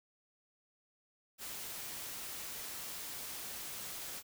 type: noise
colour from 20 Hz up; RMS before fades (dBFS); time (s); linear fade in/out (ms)
white; -44; 1.38-4.23; 50
effects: none